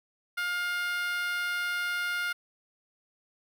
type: tone with high-pass filter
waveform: 10% pulse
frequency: 708 Hz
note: F5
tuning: 23 cents sharp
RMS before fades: -31 dBFS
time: 0.37-2.33 s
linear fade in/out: 10 ms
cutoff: 1500 Hz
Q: 4.9
effects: none